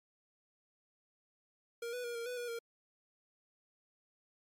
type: tone with pitch steps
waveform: square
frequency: 468.7 / 493.5 / 475.9 / 465.5 / 495.3 / 482.4 / 464.9 Hz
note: A#4 / B4 / A#4 / A#4 / B4 / B4 / A#4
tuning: +9 / -1 / +36 / -2 / +5 / -41 / -5 cents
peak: -39 dBFS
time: 1.82-2.59 s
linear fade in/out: 5 ms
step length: 110 ms
effects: MP3 64 kbps